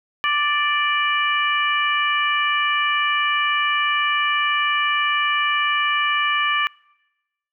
harmonic tone, 587.3 Hz, D5, in tune, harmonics 2 / 3 / 4 / 5, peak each -21 / -23 / -24 / -25 dBFS, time 0.24-6.67 s, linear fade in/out 0 ms, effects noise-tail reverb RT60 1.0 s tail -25 dB re dry

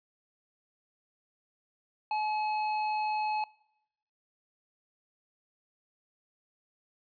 sine tone with tanh clipping, 854 Hz, G#5, 48 cents sharp, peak -30 dBFS, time 2.11-3.44 s, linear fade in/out 2 ms, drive 12 dB, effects noise-tail reverb RT60 0.8 s tail -23 dB re dry + resampled to 11025 Hz

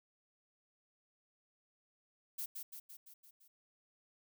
violet noise with echo, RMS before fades -41 dBFS, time 2.38-2.46 s, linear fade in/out 10 ms, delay 170 ms, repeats 6, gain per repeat -4 dB, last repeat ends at 3.48 s, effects none

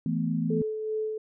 sine chord, E suspended fourth, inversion none, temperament just, 164.81 / 219.8 / 247.2 Hz, E3 / A3 / B3, 0 / -2 / +2 cents, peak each -28 / -30 / -30 dBFS, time 0.06-0.62 s, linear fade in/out 2 ms
sine tone with tremolo, 433.8 Hz, A4, 25 cents flat, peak -26 dBFS, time 0.5-1.18 s, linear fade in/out 5 ms, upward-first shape sine, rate 2.6 Hz, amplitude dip 40%
effects none

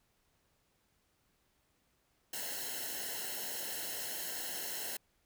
white noise with comb filter, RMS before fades -40 dBFS, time 2.33-4.97 s, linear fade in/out 5 ms, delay 0.84 ms, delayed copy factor -0.85, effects pink hiss -75 dBFS RMS until 5.25 s

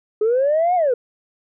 sine linear two-way sweep, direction up then down, 415.3 to 740 to 462.8 Hz, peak -13 dBFS, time 0.21-0.94 s, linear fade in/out 5 ms, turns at 0.75 s, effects tanh soft clip ceiling -11 dBFS

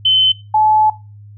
sine tone pair in turn, 3058 / 860.6 Hz, G7 / A5, -44 / -39 cents, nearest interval octave + minor seventh, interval 2195 cents, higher first, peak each -9 dBFS, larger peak neither, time 0.05-0.32 / 0.54-0.9 s, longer second, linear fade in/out 5 ms, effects noise-tail reverb RT60 0.3 s tail -19 dB re dry + added 103 Hz sine -35 dBFS peak until 1.37 s

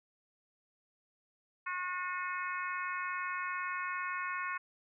harmonic tone, 362.4 Hz, F#4, 36 cents flat, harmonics 3 / 4 / 5 / 6 / 7, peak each -38 / -40 / -42 / -44 / -45 dBFS, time 1.66-4.58 s, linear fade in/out 10 ms, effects none

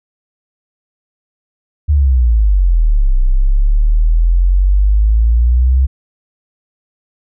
sine exponential two-way sweep, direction down then up, 76.2 to 31.16 to 66.4 Hz, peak -7 dBFS, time 1.88-5.87 s, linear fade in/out 20 ms, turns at 3.18 s, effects none

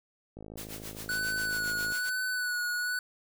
click train, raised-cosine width 2 ms, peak -31 dBFS, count 84, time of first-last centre 0.37-1.921 s, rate 53.5 Hz
white noise with tremolo, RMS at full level -41 dBFS, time 0.57-2.1 s, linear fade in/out 10 ms, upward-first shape sine, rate 7.4 Hz, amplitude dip 80%
square tone with vibrato, 1480 Hz, F#6, in tune, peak -30 dBFS, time 1.09-2.99 s, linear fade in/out 2 ms, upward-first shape sine, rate 1.1 Hz, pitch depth 31 cents each way
effects none

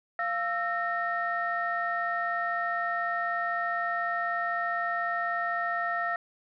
sine tone cluster, 694 / 1328 / 1843 Hz, F5 / E6 / A#6, -11 / +12 / -20 cents, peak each -31 dBFS, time 0.19-6.16 s, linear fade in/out 2 ms, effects tanh soft clip ceiling -18 dBFS

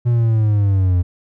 triangle linear sweep, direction down, 121.7 to 87 Hz, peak -10 dBFS, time 0.05-1.03 s, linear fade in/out 20 ms, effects none

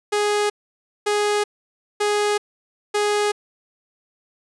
sawtooth tone bursts, 415.3 Hz, G#4, in tune, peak -14 dBFS, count 4, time 0.12-3.32 s, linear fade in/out 10 ms, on 380 ms, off 560 ms, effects resampled to 24000 Hz

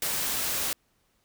white noise, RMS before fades -29 dBFS, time 0.02-0.73 s, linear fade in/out 2 ms, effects pink hiss -70 dBFS RMS until 1.24 s

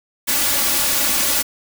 white noise with comb filter, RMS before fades -18 dBFS, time 0.27-1.43 s, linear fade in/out 20 ms, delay 3.5 ms, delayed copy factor +0.75, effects none

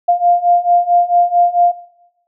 sine beating tone pair, 698 / 702.5 Hz, F5 / F5, -1 / +10 cents, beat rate 4.5 Hz, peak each -13 / -12 dBFS, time 0.08-1.72 s, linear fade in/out 10 ms, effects noise-tail reverb RT60 0.9 s tail -17 dB re dry

